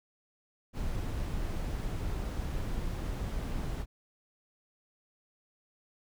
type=noise; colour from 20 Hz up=brown; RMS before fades=-34 dBFS; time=0.73-3.86 s; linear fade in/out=50 ms; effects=none